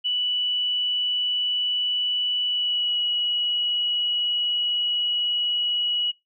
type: tone with pitch glide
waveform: sine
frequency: 2960 to 2921 Hz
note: F#7 to F#7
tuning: 0 to -23 cents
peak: -21 dBFS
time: 0.04-6.12 s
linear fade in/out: 20 ms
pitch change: -23 cents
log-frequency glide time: 2.46-2.97 s
effects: noise-tail reverb RT60 0.2 s tail -25 dB re dry